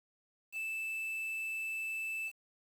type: tone with quantisation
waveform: triangle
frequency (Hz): 2637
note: E7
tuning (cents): 0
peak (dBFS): -34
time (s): 0.52-2.32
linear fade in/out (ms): 50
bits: 9
effects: none